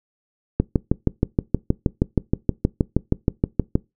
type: click train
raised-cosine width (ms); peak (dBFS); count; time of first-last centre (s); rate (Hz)
3; -3; 21; 0.6-3.755; 6.34
effects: noise-tail reverb RT60 0.2 s tail -22 dB re dry